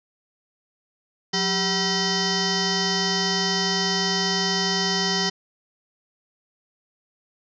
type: tone with frequency modulation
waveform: sine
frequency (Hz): 2489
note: D#7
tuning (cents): 0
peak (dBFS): -20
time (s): 1.33-5.3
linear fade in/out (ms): 10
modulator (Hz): 577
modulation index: 5.6
effects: none